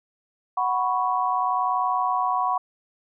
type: chord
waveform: sine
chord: F# suspended fourth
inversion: none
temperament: equal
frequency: 740 / 987.8 / 1108.7 Hz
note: F#5 / B5 / C#6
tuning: 0 / 0 / 0 cents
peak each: -25 dBFS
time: 0.57-2.58 s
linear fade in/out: 5 ms
effects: none